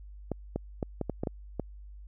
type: clicks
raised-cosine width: 2 ms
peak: -17 dBFS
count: 8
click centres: 0.317 / 0.56 / 0.828 / 1.013 / 1.097 / 1.235 / 1.272 / 1.597 s
effects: added 50 Hz sine -44 dBFS peak until 2.07 s